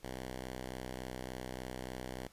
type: tone with pitch glide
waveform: 5% pulse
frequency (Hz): 63.8 to 63.43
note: C2 to B1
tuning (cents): -43 to +47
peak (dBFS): -30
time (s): 0.03-2.28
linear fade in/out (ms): 5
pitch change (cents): -10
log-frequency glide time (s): 0.17-1.12
effects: pink hiss -64 dBFS RMS until 2.32 s + resampled to 32000 Hz